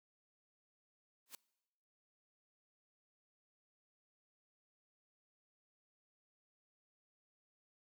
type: noise with exponential growth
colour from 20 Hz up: white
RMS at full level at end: -45 dBFS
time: 1.26-1.35 s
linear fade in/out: 1 ms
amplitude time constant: 18 ms
effects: noise-tail reverb RT60 1.0 s tail -23 dB re dry + high-pass 200 Hz 12 dB/octave